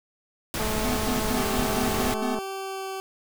pink noise, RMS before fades -29 dBFS, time 0.54-2.14 s, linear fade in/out 0 ms
click train, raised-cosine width 1 ms, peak -19 dBFS, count 387, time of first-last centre 0.6-2.387 s, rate 216 Hz
square tone bursts, 248.5 Hz, B3, 11 cents sharp, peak -28 dBFS, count 7, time 0.84-2.35 s, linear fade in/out 5 ms, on 130 ms, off 100 ms
20% pulse tone with vibrato, 385.4 Hz, G4, 29 cents flat, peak -26 dBFS, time 1.37-3 s, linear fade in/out 0 ms, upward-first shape triangle, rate 1.1 Hz, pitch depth 8 cents each way
effects none

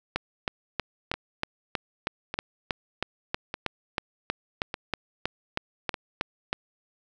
two click trains, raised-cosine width 0.3 ms, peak -15 / -10 dBFS, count 5 / 21, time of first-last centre 1.14-5.942 / 0.16-6.529 s, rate 0.833 / 3.14 Hz, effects none

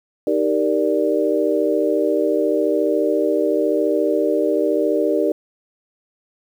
sine chord, Eb major seventh, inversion none, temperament equal, 311.1 / 392 / 466.2 / 587.3 Hz, Eb4 / G4 / Bb4 / D5, 0 / 0 / 0 / 0 cents, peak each -21 dBFS, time 0.27-5.32 s, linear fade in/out 2 ms, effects 8-bit

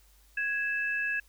sine tone pair together, 1661.2 / 2627 Hz, G#6 / E7, 0 / -7 cents, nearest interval minor sixth, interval 793 cents, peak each -29 / -33 dBFS, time 0.37-1.2 s, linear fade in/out 5 ms, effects added 50 Hz sine -59 dBFS peak until 1.28 s + white hiss -64 dBFS RMS until 1.28 s

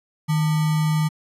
sine tone with sample-and-hold, 155.56 Hz, D#3, in tune, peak -17 dBFS, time 0.28-1.09 s, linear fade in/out 20 ms, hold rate 1050 Hz, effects resampled to 32000 Hz

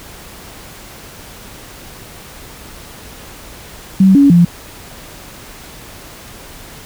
sine tone with pitch steps, 190.9 / 281.5 / 172.9 Hz, G3 / C#4 / F3, -46 / +27 / -17 cents, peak -4 dBFS, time 4-4.45 s, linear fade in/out 5 ms, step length 150 ms, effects pink hiss -35 dBFS RMS until 6.85 s

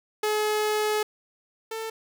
sawtooth tone pair in turn, 425.3 / 445.5 Hz, G#4 / A4, +41 / +22 cents, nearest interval minor second, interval 81 cents, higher second, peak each -19 / -27 dBFS, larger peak first, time 0.23-1.03 / 1.71-1.9 s, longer first, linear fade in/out 5 ms, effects none

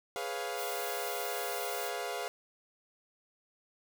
sawtooth chord, C# dominant seventh, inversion second, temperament equal, 415.3 / 493.9 / 554.4 / 698.5 Hz, G#4 / B4 / C#5 / E#5, 0 / 0 / 0 / 0 cents, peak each -37 / -37 / -39 / -35 dBFS, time 0.16-2.28 s, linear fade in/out 0 ms
blue noise, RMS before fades -42 dBFS, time 0.55-1.92 s, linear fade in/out 50 ms
effects none

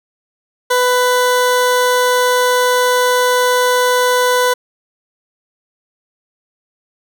20% pulse tone, 497.6 Hz, B4, 13 cents sharp, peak -6 dBFS, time 0.7-4.54 s, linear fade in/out 10 ms, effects none

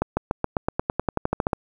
accelerating click train, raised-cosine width 1 ms, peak -7 dBFS, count 16, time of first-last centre 0.02-1.532 s, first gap 150 ms, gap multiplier 0.94, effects 8-bit

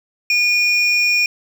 triangle tone pair together, 2444 / 5471 Hz, D#7 / F8, -32 / -37 cents, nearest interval octave + major second, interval 1395 cents, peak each -12 / -20 dBFS, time 0.3-1.26 s, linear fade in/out 2 ms, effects 7-bit

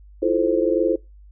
sine chord, F major seventh, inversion third, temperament just, 327.4 / 349.2 / 436.5 / 523.8 Hz, E4 / F4 / A4 / C5, -12 / 0 / -14 / +2 cents, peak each -22 dBFS, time 0.22-0.96 s, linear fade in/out 10 ms, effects noise-tail reverb RT60 0.2 s tail -20 dB re dry + added 50 Hz sine -43 dBFS peak until 1.31 s

